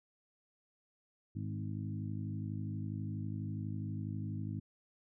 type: harmonic tone with a mistuned harmonic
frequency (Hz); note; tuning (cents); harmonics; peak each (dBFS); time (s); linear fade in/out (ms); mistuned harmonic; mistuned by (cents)
52.2; G#1; +10; 2 / 3 / 4 / 5 / 6; -39 / -43 / -45 / -47 / -49; 1.35-4.6; 10; 5; -17
effects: none